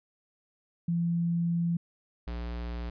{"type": "tone pair in turn", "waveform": ["sine", "square"], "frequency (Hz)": [170.1, 59], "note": ["F3", "A#1"], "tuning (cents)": [-45, 22], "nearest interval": "octave + tritone", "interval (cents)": 1833, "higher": "first", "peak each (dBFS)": [-25, -34], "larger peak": "first", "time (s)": [[0.88, 1.77], [2.27, 2.9]], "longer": "first", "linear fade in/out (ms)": 5, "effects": ["resampled to 11025 Hz"]}